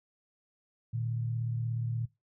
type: tone pair together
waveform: sine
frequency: 115.64 / 152.5 Hz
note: A#2 / D#3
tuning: -13 / -34 cents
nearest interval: perfect fourth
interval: 479 cents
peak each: -31 / -39 dBFS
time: 0.93-2.06 s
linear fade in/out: 10 ms
effects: noise-tail reverb RT60 0.2 s tail -18 dB re dry